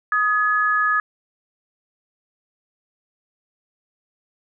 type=tone pair together; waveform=sine; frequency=1251.5 / 1699 Hz; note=D#6 / G#6; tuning=+10 / +39 cents; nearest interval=perfect fourth; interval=529 cents; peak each=-19 dBFS; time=0.12-1 s; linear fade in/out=2 ms; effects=none